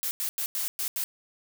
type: noise bursts at uneven times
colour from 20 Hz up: blue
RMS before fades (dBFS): -30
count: 6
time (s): 0.03-0.11 / 0.2-0.29 / 0.38-0.46 / 0.55-0.68 / 0.79-0.88 / 0.96-1.04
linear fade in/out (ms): 0
effects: none